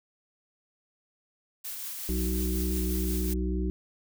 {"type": "noise with tremolo", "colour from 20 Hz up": "blue", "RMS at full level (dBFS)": -36, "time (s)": [1.64, 3.34], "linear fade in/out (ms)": 10, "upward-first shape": "triangle", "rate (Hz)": 5.5, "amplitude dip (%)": 30}
{"type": "harmonic tone", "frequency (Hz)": 62.2, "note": "B1", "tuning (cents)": 13, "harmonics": [1, 3, 5, 6], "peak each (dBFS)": [-28, -33, -35, -36], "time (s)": [2.09, 3.7], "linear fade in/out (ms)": 0}
{"effects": []}